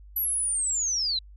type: linear sweep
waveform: sine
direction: down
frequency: 11950 to 3900 Hz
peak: -24 dBFS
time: 0.16-1.19 s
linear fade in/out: 5 ms
effects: added 50 Hz sine -45 dBFS peak until 1.36 s